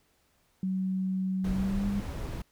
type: tone with pitch glide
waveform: sine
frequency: 188.2 to 200.5 Hz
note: F#3 to G3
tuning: +30 to +39 cents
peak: -27 dBFS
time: 0.63-2 s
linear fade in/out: 2 ms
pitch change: +109 cents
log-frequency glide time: 1.53-1.86 s
type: noise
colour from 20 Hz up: brown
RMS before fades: -35 dBFS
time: 1.44-2.42 s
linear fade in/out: 5 ms
effects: pink hiss -69 dBFS RMS until 2.51 s